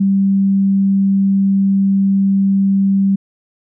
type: tone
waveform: sine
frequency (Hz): 195.6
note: G3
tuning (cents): -4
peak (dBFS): -10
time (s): 0-3.16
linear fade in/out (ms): 10
effects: none